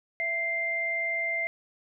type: tone pair together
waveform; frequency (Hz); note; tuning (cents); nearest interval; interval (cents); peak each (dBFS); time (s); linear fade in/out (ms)
sine; 666.1 / 2093; E5 / C7; +18 / 0; octave + minor sixth; 1982; -35 / -27; 0.2-1.47; 0
effects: none